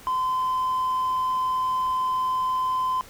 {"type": "tone", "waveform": "triangle", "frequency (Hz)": 1026, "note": "C6", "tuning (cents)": -34, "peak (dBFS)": -19, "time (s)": [0.07, 3.01], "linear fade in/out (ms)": 0, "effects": ["tanh soft clip ceiling -17 dBFS", "pink hiss -47 dBFS RMS until 3.09 s"]}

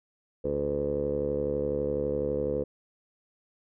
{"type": "tone with low-pass filter", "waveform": "10% pulse", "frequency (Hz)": 72, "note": "D2", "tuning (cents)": -34, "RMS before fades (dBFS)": -29, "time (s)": [0.44, 2.64], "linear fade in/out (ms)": 10, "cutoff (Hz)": 490, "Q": 9.2, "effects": []}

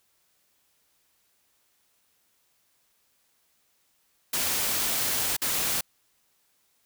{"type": "noise with dropouts", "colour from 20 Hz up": "white", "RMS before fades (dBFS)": -27, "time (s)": [4.33, 5.81], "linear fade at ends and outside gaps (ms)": 5, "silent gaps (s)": [5.367, 5.417], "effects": ["white hiss -69 dBFS RMS until 6.85 s"]}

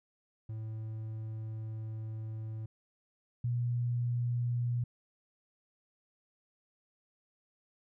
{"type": "tone pair in turn", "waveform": ["triangle", "sine"], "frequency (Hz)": [110.1, 120.83], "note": ["A2", "B2"], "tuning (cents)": [2, -37], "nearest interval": "major second", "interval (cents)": 161, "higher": "second", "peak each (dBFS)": [-35, -29], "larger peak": "second", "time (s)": [[0.49, 2.66], [3.44, 4.84]], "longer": "first", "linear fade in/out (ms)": 5, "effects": []}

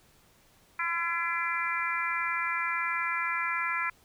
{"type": "harmonic tone", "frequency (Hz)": 338.6, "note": "E4", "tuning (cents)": 46, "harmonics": [3, 4, 5, 6, 7], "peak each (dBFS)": [-35, -33, -35, -34, -34], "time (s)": [0.79, 3.9], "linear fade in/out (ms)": 5, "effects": ["pink hiss -62 dBFS RMS until 4.04 s"]}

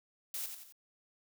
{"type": "noise with echo", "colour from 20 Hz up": "blue", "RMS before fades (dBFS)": -39, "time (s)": [0.34, 0.46], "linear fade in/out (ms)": 2, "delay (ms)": 88, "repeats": 3, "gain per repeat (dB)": -6, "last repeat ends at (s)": 0.724, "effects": []}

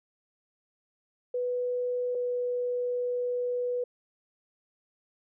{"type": "tone pair in turn", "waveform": "sine", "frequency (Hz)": [493.9, 491.7], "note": ["B4", "B4"], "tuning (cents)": [0, -8], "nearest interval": "unison", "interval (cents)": 8, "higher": "first", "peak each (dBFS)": -27, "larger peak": "neither", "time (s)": [[1.34, 2.15], [2.15, 3.84]], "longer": "second", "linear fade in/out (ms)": 5, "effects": []}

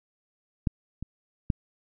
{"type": "clicks", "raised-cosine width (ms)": 5, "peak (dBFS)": [-11, -22, -11], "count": 3, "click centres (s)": [0.672, 1.026, 1.502], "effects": []}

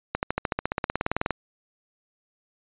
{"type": "accelerating click train", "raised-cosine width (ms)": 0.5, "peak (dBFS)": -9, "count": 20, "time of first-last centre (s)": [0.15, 1.307], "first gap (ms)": 79, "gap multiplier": 0.97, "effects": ["resampled to 8000 Hz"]}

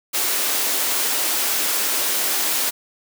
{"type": "high-pass noise", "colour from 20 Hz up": "white", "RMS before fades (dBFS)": -21, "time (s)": [0.13, 2.71], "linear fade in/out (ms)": 20, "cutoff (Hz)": 250, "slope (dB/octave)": 24, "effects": []}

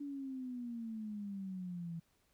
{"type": "exponential sweep", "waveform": "sine", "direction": "down", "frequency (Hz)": [289.1, 164.2], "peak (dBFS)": -40, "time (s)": [0, 2], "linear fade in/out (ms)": 10, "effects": ["pink hiss -75 dBFS RMS until 2.33 s"]}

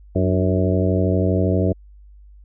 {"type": "harmonic tone with a mistuned harmonic", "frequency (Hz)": 92.5, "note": "F#2", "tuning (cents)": 0, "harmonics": [1, 2, 3, 4, 5, 6, 7], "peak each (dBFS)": [-19, -22, -24, -25, -26, -27, -27], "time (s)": [0.15, 1.73], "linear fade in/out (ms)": 10, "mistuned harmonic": 3, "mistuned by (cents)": 77, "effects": ["added 50 Hz sine -42 dBFS peak until 2.44 s"]}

